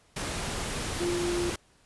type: tone in noise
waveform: sine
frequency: 349.2 Hz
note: F4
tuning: in tune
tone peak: -27 dBFS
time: 1-1.5 s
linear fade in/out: 5 ms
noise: pink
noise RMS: -33 dBFS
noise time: 0.16-1.56 s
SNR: +3 dB
effects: pink hiss -63 dBFS RMS until 1.85 s + resampled to 24000 Hz